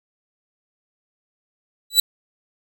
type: tone with exponential growth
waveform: sawtooth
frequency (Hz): 3951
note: B7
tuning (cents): 0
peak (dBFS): -4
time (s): 1.9-2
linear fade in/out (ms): 5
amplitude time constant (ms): 20
effects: none